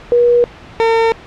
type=tone pair in turn; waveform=sine / 30% pulse; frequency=481 / 454 Hz; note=B4 / A#4; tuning=-46 / -46 cents; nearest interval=minor second; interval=100 cents; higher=first; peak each=-7 dBFS; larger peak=neither; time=0.12-0.44 / 0.8-1.12 s; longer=neither; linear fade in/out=0 ms; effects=pink hiss -36 dBFS RMS until 1.26 s + low-pass 3000 Hz 12 dB/octave